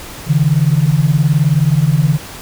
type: beating tone pair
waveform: sine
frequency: 139.7 / 158.7 Hz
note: C#3 / D#3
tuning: +14 / +35 cents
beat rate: 19 Hz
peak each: -12 dBFS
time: 0.26-2.19 s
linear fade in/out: 50 ms
effects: pink hiss -31 dBFS RMS until 2.41 s